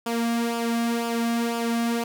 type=tone with flanger; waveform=sawtooth; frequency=233.1 Hz; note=A#3; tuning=in tune; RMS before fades=-25 dBFS; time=0.06-2.04 s; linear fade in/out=5 ms; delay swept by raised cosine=0.49 to 2.29 ms; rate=2 Hz; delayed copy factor=-0.6; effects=none